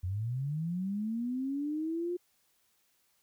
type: linear sweep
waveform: sine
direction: up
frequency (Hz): 86 to 358.4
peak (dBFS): -31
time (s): 0.03-2.17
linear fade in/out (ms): 10
effects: white hiss -72 dBFS RMS until 3.22 s